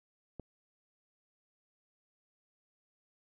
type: click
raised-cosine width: 2 ms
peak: -29 dBFS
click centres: 0.397 s
effects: none